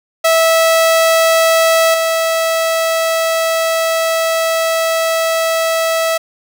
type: tone with level steps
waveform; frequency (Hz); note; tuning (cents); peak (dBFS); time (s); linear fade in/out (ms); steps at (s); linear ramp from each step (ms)
sawtooth; 653; E5; -17; -5 / -9; 0.24-6.18; 10; 1.94; 2
effects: 7-bit